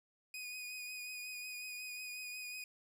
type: tone with vibrato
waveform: sawtooth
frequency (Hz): 2482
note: D#7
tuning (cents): -5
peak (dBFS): -40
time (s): 0.34-2.64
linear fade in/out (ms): 2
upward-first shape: triangle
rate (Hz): 5.5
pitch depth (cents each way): 26
effects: none